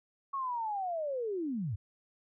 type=linear sweep; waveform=sine; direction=down; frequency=1115 to 85.6 Hz; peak=-32 dBFS; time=0.33-1.76 s; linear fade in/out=10 ms; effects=none